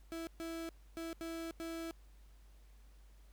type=tone bursts at uneven times; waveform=35% pulse; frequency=329.6 Hz; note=E4; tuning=in tune; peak=-39 dBFS; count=5; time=0.12-0.27 / 0.4-0.69 / 0.97-1.13 / 1.21-1.51 / 1.6-1.91 s; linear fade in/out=0 ms; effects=added 50 Hz sine -57 dBFS peak until 3.32 s + pink hiss -71 dBFS RMS until 3.32 s